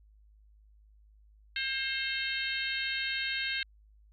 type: harmonic tone with a mistuned harmonic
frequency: 533 Hz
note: C5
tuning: 32 cents sharp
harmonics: 3 / 4 / 5 / 6 / 7 / 8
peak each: -36 / -37 / -38 / -39 / -39 / -40 dBFS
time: 1.56-3.63 s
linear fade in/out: 2 ms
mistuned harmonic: 6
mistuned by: -38 cents
effects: added 52 Hz sine -57 dBFS peak until 4.12 s